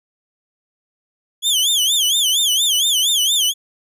sawtooth tone with vibrato, 3274 Hz, G#7, 25 cents flat, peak -11 dBFS, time 1.42-3.54 s, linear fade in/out 50 ms, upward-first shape sine, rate 4.3 Hz, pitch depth 180 cents each way, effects resampled to 32000 Hz

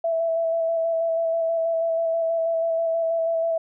sine tone with vibrato, 660 Hz, E5, 2 cents sharp, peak -20 dBFS, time 0.04-3.58 s, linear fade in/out 5 ms, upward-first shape square, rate 6.2 Hz, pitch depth 15 cents each way, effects none

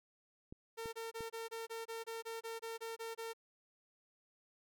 clicks, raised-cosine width 3 ms, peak -36 dBFS, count 3, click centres 0.525 / 0.858 / 1.207 s
sawtooth tone bursts, 454.6 Hz, A#4, 43 cents flat, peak -38 dBFS, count 14, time 0.77-3.335 s, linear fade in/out 20 ms, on 160 ms, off 25 ms
effects none

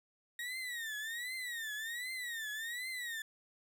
35% pulse tone with vibrato, 1877 Hz, A#6, 11 cents sharp, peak -37 dBFS, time 0.39-3.22 s, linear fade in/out 2 ms, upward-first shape triangle, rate 1.3 Hz, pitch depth 190 cents each way, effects 13-bit

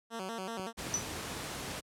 10% pulse tone with vibrato, 207.7 Hz, G#3, in tune, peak -29 dBFS, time 0.1-0.73 s, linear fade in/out 50 ms, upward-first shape square, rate 5.3 Hz, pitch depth 170 cents each way
clicks, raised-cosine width 2 ms, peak -30 / -28 dBFS, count 2, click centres 0.596 / 0.868 s
pink noise, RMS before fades -39 dBFS, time 0.77-1.81 s, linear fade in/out 20 ms
sine tone with exponential decay, 5960 Hz, F#8, 12 cents sharp, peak -25 dBFS, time 0.94-1.08 s, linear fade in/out 0 ms, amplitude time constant 29 ms
effects high-pass 80 Hz 12 dB/octave + low-pass 11000 Hz 12 dB/octave

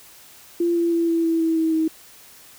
sine tone with pitch steps, 342.8 / 339.3 / 335.7 / 332.3 / 328.8 / 325.4 / 322.1 / 318.7 Hz, F4 / F4 / E4 / E4 / E4 / E4 / E4 / D#4, -32 / -50 / +32 / +14 / -4 / -22 / -40 / +42 cents, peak -17 dBFS, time 0.6-1.88 s, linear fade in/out 5 ms, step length 160 ms, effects white hiss -47 dBFS RMS until 2.58 s

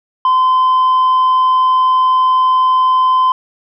sine tone with tanh clipping, 1028 Hz, C6, 31 cents flat, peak -9 dBFS, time 0.25-3.32 s, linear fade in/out 2 ms, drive 2 dB, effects none

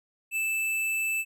sine tone with hard clipping, 2637 Hz, E7, in tune, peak -27 dBFS, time 0.31-1.25 s, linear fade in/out 50 ms, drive 15 dB, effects none

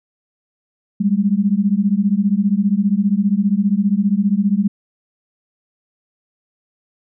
sine beating tone pair, 194.1 / 209.1 Hz, G3 / G#3, -17 / +12 cents, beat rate 15 Hz, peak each -16 dBFS, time 1-4.68 s, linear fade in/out 10 ms, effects none

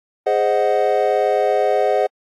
triangle chord, Ab dominant seventh, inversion none, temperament equal, 415.3 / 523.3 / 622.3 / 740 Hz, Ab4 / C5 / Eb5 / Gb5, 0 / 0 / 0 / 0 cents, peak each -18 dBFS, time 0.26-2.07 s, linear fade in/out 10 ms, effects AAC 64 kbps

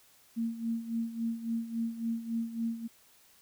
sine tone with tremolo, 229.2 Hz, A#3, 29 cents flat, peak -28 dBFS, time 0.36-2.88 s, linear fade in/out 20 ms, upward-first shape sine, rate 3.6 Hz, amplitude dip 75%, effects white hiss -62 dBFS RMS until 3.41 s

